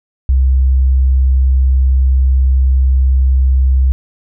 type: tone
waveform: sine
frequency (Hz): 65.41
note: C2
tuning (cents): 0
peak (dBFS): -7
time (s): 0.29-3.92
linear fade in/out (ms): 0
effects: none